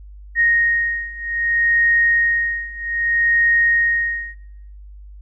sine beating tone pair, 1864.7 / 1865.33 Hz, A#6 / A#6, 0 / +1 cents, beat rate 0.63 Hz, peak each -19 / -17 dBFS, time 0.35-4.35 s, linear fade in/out 50 ms, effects noise-tail reverb RT60 0.8 s tail -20 dB re dry + added 50 Hz sine -36 dBFS peak until 5.21 s

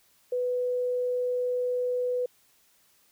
sine tone, 496.2 Hz, B4, 8 cents sharp, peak -25 dBFS, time 0.32-2.26 s, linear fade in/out 5 ms, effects white hiss -64 dBFS RMS until 3.11 s

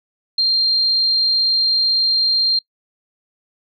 sine tone, 4186 Hz, C8, in tune, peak -13 dBFS, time 0.38-2.59 s, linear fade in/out 5 ms, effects noise-tail reverb RT60 0.1 s tail -23 dB re dry

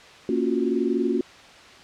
sine chord, Gb major seventh, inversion first, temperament equal, 233.1 / 277.2 / 349.2 / 370 Hz, Bb3 / Db4 / F4 / Gb4, 0 / 0 / 0 / 0 cents, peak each -26 dBFS, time 0.29-1.21 s, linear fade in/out 2 ms, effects white hiss -46 dBFS RMS until 1.83 s + low-pass 4000 Hz 12 dB/octave

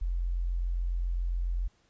sine tone, 43.65 Hz, F1, in tune, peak -27 dBFS, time 0.01-1.68 s, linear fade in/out 10 ms, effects pink hiss -68 dBFS RMS until 1.89 s + resampled to 16000 Hz

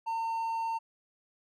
triangle tone, 908 Hz, A#5, 46 cents flat, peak -28 dBFS, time 0.06-0.79 s, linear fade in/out 20 ms, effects none

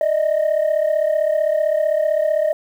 sine tone pair together, 599 / 634.6 Hz, D5 / D#5, +34 / +34 cents, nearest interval minor second, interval 100 cents, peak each -16 dBFS, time 0.01-2.53 s, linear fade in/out 2 ms, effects tanh soft clip ceiling -12 dBFS + 8-bit

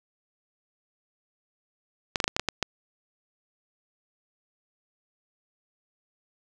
clicks, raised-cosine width 0.2 ms, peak -7 dBFS, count 8, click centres 2.158 / 2.202 / 2.242 / 2.279 / 2.365 / 2.396 / 2.487 / 2.627 s, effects none

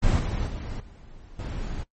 brown noise with level steps, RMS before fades -20 / -26 / -32 / -46 / -31 dBFS, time 0.02-1.84 s, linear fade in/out 20 ms, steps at 0.19 / 0.47 / 0.8 / 1.39 s, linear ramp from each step 2 ms, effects noise-tail reverb RT60 0.1 s tail -18 dB re dry + MP3 32 kbps

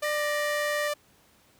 sawtooth tone with pitch glide, 596 to 590.9 Hz, D5 to D5, +25 to +10 cents, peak -23 dBFS, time 0.02-0.94 s, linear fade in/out 10 ms, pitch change -15 cents, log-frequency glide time 0.13-0.24 s
sine tone with vibrato, 1874 Hz, A#6, 9 cents sharp, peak -31 dBFS, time 0.04-0.88 s, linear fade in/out 5 ms, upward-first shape square, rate 20 Hz, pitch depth 8 cents each way
effects pink hiss -61 dBFS RMS until 1.59 s + high-pass 60 Hz 12 dB/octave

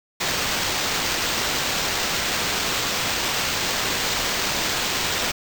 white noise with sample-and-hold, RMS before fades -24 dBFS, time 0.2-5.32 s, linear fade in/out 10 ms, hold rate 11025 Hz, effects none

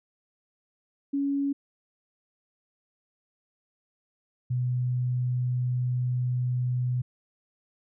sine tone pair in turn, 280 / 124.73 Hz, C#4 / B2, +18 / +18 cents, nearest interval octave + major second, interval 1400 cents, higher first, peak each -24 dBFS, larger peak neither, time 1.13-1.53 / 4.5-7.02 s, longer second, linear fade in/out 10 ms, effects none

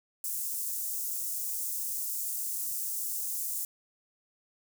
white high-pass noise, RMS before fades -34 dBFS, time 0.24-3.65 s, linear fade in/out 2 ms, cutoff 6900 Hz, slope 24 dB/octave, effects none

